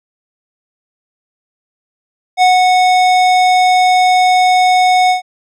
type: tone with ADSR envelope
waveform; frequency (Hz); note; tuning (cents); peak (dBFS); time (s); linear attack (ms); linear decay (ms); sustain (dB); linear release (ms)
square; 735; F#5; -12; -6; 2.37-5.22; 50; 170; -2; 120
effects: low-pass 6000 Hz 12 dB/octave